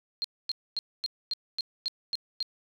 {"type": "tone bursts", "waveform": "sine", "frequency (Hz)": 4208, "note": "C8", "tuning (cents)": 9, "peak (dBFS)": -27, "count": 9, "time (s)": [0.22, 2.427], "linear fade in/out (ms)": 0, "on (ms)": 23, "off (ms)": 250, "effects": []}